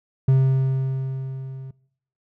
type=tone with level ramp; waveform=triangle; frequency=132.8 Hz; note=C3; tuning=26 cents sharp; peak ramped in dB=-10 to -31 dBFS; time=0.28-1.71 s; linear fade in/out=5 ms; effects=noise-tail reverb RT60 0.7 s tail -23 dB re dry